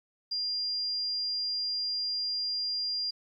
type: tone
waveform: sine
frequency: 4800 Hz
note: D8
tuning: 37 cents sharp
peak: -29 dBFS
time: 0.31-3.11 s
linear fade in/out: 10 ms
effects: 11-bit